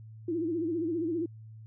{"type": "tone with vibrato", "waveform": "sine", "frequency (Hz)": 331, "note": "E4", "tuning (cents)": 7, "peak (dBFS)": -28, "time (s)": [0.28, 1.26], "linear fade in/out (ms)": 5, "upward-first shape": "sine", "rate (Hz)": 15, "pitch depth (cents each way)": 110, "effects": ["added 110 Hz sine -45 dBFS peak until 1.66 s"]}